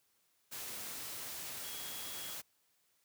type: tone in noise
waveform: sine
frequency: 3322 Hz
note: G#7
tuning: in tune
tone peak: -50 dBFS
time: 1.63-2.35 s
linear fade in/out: 20 ms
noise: white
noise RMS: -44 dBFS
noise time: 0.51-2.42 s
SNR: -9 dB
effects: white hiss -75 dBFS RMS until 3.04 s + high-pass 60 Hz 12 dB/octave